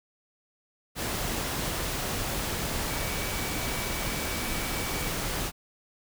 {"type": "tone in noise", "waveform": "sine", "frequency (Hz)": 2283, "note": "D7", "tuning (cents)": -50, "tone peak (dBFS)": -40, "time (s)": [2.87, 5.12], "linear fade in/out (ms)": 50, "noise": "pink", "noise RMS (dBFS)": -31, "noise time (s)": [0.95, 5.52], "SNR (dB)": -12, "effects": []}